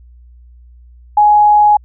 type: tone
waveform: sine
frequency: 836 Hz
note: G#5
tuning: 11 cents sharp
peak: -5 dBFS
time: 1.17-1.77 s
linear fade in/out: 5 ms
effects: added 60 Hz sine -38 dBFS peak until 1.84 s